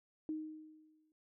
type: tone with exponential decay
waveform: sine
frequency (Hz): 311.2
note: D#4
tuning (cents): 0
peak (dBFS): -35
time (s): 0.29-1.12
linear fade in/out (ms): 1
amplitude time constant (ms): 180
effects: none